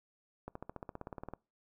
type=accelerating click train; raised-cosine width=1 ms; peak=-28 dBFS; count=15; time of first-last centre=0.48-1.336 s; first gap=74 ms; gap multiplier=0.97; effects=noise-tail reverb RT60 0.3 s tail -24 dB re dry